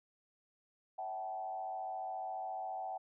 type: tone with frequency modulation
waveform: sine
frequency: 758 Hz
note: F#5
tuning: 42 cents sharp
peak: -38 dBFS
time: 0.98-2.98 s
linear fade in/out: 10 ms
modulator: 94.4 Hz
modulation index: 0.86
effects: none